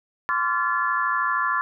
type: tone cluster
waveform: sine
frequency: 1032 / 1145 / 1377 / 1728 Hz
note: C6 / D6 / F6 / A6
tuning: -24 / -44 / -25 / -32 cents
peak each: -26 dBFS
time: 0.29-1.61 s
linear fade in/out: 0 ms
effects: none